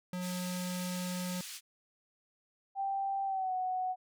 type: tone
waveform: square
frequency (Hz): 180.8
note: F#3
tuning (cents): -40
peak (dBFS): -36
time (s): 0.13-1.41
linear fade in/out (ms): 2
type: band-pass noise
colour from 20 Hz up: white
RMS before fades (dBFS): -45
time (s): 0.2-1.61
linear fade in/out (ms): 50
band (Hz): 2200 to 8800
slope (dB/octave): 12
type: tone with pitch glide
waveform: sine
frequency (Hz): 784 to 740.9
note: G5 to F#5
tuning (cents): 0 to +2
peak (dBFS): -31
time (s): 2.75-3.96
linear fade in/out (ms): 50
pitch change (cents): -98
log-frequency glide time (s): 3.25-3.53
effects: none